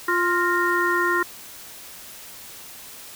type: harmonic tone with a mistuned harmonic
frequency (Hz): 350.2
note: F4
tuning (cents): +5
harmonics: 1 / 3 / 4 / 5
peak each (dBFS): -24 / -24 / -24 / -24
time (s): 0.08-1.23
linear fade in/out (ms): 5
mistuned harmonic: 5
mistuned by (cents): +91
effects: white hiss -41 dBFS RMS until 3.15 s